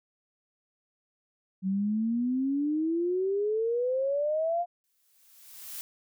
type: exponential sweep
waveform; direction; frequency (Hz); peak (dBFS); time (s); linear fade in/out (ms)
sine; up; 186.3 to 710; -25; 1.62-4.66; 50
type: noise with exponential growth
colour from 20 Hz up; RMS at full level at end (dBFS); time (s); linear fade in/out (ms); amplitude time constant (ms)
blue; -37; 4.84-5.81; 0; 210
effects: none